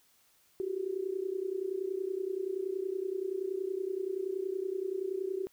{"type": "tone with amplitude modulation", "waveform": "sine", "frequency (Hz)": 380, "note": "F#4", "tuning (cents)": 46, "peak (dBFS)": -28, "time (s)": [0.6, 5.47], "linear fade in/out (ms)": 0, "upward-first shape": "sine", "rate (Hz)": 30.6, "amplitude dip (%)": 85, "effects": ["white hiss -67 dBFS RMS until 5.52 s"]}